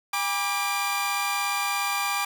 sawtooth tone cluster, 808 / 973 / 1175 / 2387 Hz, G#5 / B5 / D6 / D7, -48 / -26 / +1 / +28 cents, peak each -26 / -30 / -25 / -27 dBFS, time 0.13-2.25 s, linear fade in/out 5 ms, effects none

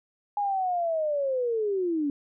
sine linear sweep, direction down, 830 to 277.2 Hz, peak -24 dBFS, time 0.37-2.1 s, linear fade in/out 2 ms, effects none

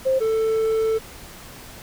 sine / triangle tone pair in turn, 527 / 443.2 Hz, C5 / A4, +12 / +13 cents, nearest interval minor third, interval 299 cents, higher first, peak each -16 dBFS, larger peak neither, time 0.05-0.2 / 0.2-0.99 s, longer second, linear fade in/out 20 ms, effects pink hiss -41 dBFS RMS until 1.82 s

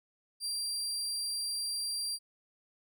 30% pulse tone, 4732 Hz, D8, 12 cents sharp, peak -30 dBFS, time 0.4-2.19 s, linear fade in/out 50 ms, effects none

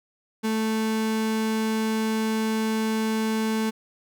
35% pulse tone, 220 Hz, A3, in tune, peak -21 dBFS, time 0.43-3.71 s, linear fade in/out 20 ms, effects none

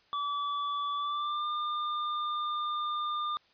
square tone with pitch glide, 1151 to 1203.3 Hz, D6 to D6, -35 to +42 cents, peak -31 dBFS, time 0.13-3.37 s, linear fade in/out 0 ms, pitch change +77 cents, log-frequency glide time 0.95-1.49 s, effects white hiss -65 dBFS RMS until 3.53 s + resampled to 11025 Hz

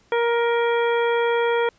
harmonic tone, 469.7 Hz, A#4, 13 cents sharp, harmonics 1 / 2 / 3 / 4 / 5 / 7, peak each -19 / -25 / -29 / -31 / -33 / -36 dBFS, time 0.12-1.69 s, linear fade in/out 2 ms, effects pink hiss -59 dBFS RMS until 1.78 s + resampled to 16000 Hz

